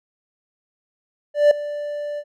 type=tone with ADSR envelope; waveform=triangle; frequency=587.3 Hz; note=D5; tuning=in tune; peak=-6 dBFS; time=1.34-2.24 s; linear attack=170 ms; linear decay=4 ms; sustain=-17 dB; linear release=57 ms; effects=none